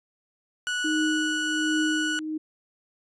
30% pulse tone, 1472 Hz, F#6, 9 cents flat, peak -23 dBFS, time 0.67-2.19 s, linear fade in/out 0 ms
sine tone with tremolo, 311.1 Hz, D#4, in tune, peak -22 dBFS, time 0.84-2.38 s, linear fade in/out 10 ms, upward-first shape triangle, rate 1.3 Hz, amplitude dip 70%
effects resampled to 22050 Hz

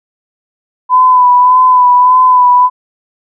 sine tone with vibrato, 1001 Hz, B5, 23 cents sharp, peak -3 dBFS, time 0.89-2.7 s, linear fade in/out 50 ms, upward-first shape sine, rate 1.7 Hz, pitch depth 28 cents each way, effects none

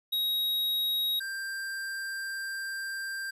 square tone pair in turn, 3800 / 1582.1 Hz, A#7 / G6, +33 / +16 cents, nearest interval octave + minor third, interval 1517 cents, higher first, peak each -27 / -34 dBFS, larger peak first, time 0.12-1.2 / 1.2-3.31 s, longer second, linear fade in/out 10 ms, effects resampled to 32000 Hz + 11-bit

